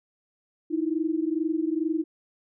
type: tone pair together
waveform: sine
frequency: 311.1 / 333.4 Hz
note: D#4 / E4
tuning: 0 / +20 cents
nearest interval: minor second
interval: 120 cents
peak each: -26 / -27 dBFS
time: 0.7-2.04 s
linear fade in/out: 20 ms
effects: none